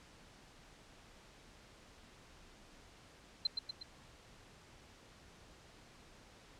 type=tone with echo; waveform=sine; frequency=4108 Hz; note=C8; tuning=33 cents flat; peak=-28 dBFS; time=3.45-3.47 s; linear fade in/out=5 ms; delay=120 ms; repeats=3; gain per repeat=-5 dB; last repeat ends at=3.83 s; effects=pink hiss -60 dBFS RMS until 6.59 s + low-pass 7000 Hz 12 dB/octave